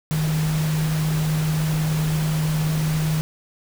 sine tone in noise, 155.56 Hz, D#3, in tune, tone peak -19 dBFS, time 0.11-3.21 s, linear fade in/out 0 ms, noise pink, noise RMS -31 dBFS, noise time 0.11-3.21 s, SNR +9 dB, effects none

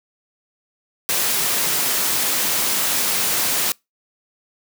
white high-pass noise, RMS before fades -20 dBFS, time 1.09-3.72 s, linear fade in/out 0 ms, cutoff 130 Hz, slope 12 dB/octave, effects noise-tail reverb RT60 0.2 s tail -25 dB re dry

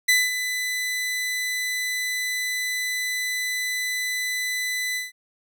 sawtooth tone with ADSR envelope, 2000 Hz, B6, 21 cents sharp, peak -11 dBFS, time 0.08-5.12 s, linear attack 11 ms, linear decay 210 ms, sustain -10 dB, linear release 160 ms, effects none

